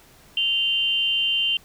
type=tone pair together; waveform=sine; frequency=2794 / 3100 Hz; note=F7 / G7; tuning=0 / -20 cents; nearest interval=major second; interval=180 cents; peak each=-22 dBFS; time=0.37-1.57 s; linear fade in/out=2 ms; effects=pink hiss -52 dBFS RMS until 1.64 s